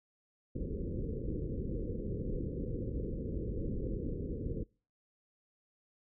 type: low-pass noise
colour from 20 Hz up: pink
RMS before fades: -37 dBFS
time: 0.55-4.64 s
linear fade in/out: 10 ms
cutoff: 520 Hz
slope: 96 dB/octave
effects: noise-tail reverb RT60 0.4 s tail -26 dB re dry